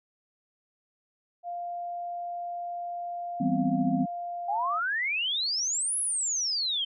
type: tone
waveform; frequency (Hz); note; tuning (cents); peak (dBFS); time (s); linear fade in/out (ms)
sine; 698.5; F5; 0; -32; 1.43-4.81; 50
type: chord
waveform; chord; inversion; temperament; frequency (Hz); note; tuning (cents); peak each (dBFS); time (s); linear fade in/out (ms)
sine; C major seventh; first; equal; 164.81 / 196 / 246.9 / 261.6; E3 / G3 / B3 / C4; 0 / 0 / 0 / 0; -32 / -30 / -29 / -27; 3.4-4.06; 10
type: exponential two-way sweep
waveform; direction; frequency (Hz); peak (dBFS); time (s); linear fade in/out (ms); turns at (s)
sine; up then down; 768 to 10970 to 3080; -26; 4.48-6.85; 10; 5.99
effects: none

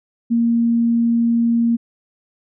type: tone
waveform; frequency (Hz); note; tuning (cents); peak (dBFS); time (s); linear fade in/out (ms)
sine; 233.1; A#3; 0; -13; 0.3-1.77; 20
effects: none

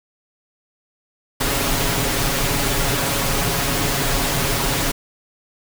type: noise with comb filter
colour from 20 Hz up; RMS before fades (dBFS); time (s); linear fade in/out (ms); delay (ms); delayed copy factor
pink; -20; 1.4-4.92; 10; 7.2; +0.65
effects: none

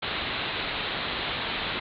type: low-pass noise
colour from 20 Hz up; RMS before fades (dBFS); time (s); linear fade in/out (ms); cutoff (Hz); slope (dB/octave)
white; -31; 0.02-1.8; 10; 4100; 96
effects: none

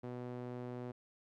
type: tone with band-pass filter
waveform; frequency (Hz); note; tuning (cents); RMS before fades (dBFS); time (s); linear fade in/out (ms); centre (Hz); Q
sawtooth; 123.47; B2; 0; -44; 0.03-0.92; 10; 390; 0.84
effects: none

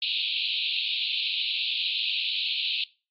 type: band-pass noise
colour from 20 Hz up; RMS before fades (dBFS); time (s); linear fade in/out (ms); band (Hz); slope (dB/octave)
white; -28; 0.02-2.84; 2; 2500 to 4200; 96
effects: noise-tail reverb RT60 0.3 s tail -20 dB re dry + MP3 32 kbps

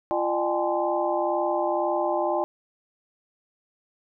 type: tone cluster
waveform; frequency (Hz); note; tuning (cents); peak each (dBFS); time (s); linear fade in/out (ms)
sine; 345.1 / 604 / 788 / 850 / 1036; F4 / D5 / G5 / G#5 / C6; -21 / +48 / +9 / +40 / -17; -28 / -26 / -29 / -30 / -32; 0.11-2.44; 0
effects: none

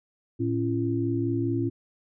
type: tone cluster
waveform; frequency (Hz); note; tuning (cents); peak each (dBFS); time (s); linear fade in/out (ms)
sine; 113.3 / 275.8 / 340.6; A#2 / C#4 / F4; -49 / -9 / -43; -28; 0.39-1.7; 20
effects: none

